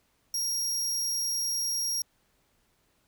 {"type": "tone", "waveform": "sawtooth", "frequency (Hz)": 5610, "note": "F8", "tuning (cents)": 7, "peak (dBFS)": -25, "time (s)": [0.34, 2.02], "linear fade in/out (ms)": 2, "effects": ["pink hiss -70 dBFS RMS until 3.07 s"]}